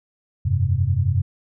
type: chord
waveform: sine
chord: F suspended second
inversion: none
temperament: just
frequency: 87.31 / 98.22 / 130.96 Hz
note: F2 / G2 / C3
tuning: 0 / +4 / +2 cents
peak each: -22 / -20 / -22 dBFS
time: 0.45-1.22 s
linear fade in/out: 10 ms
effects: none